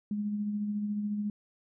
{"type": "tone with tremolo", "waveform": "sine", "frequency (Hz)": 207.7, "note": "G#3", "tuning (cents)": 0, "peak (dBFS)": -28, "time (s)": [0.11, 1.3], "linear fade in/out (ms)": 2, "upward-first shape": "sine", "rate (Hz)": 14, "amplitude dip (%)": 35, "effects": []}